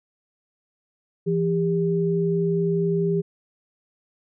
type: tone pair together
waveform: sine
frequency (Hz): 168.18 / 400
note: E3 / G4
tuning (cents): +35 / +35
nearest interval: octave + minor third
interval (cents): 1500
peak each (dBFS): -22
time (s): 1.26-3.22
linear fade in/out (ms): 20
effects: none